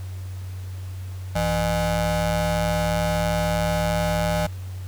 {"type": "ring-modulated tone", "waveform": "30% pulse", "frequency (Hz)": 220.7, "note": "A3", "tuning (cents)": 5, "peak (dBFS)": -15, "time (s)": [1.35, 4.47], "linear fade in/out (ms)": 10, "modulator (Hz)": 387, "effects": ["added 93 Hz sine -30 dBFS peak until 4.87 s", "pink hiss -48 dBFS RMS until 4.87 s"]}